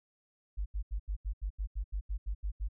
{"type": "tone bursts", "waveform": "sine", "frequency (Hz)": 49.62, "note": "G1", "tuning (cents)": 22, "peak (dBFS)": -31, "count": 13, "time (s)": [0.57, 2.687], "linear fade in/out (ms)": 20, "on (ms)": 89, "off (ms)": 80, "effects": []}